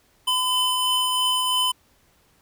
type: tone pair together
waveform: square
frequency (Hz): 1013 / 3036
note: B5 / F#7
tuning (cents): +44 / +44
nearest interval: octave + perfect fifth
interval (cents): 1900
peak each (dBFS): -25 / -22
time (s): 0.27-1.72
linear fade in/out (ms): 10
effects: pink hiss -61 dBFS RMS until 2.41 s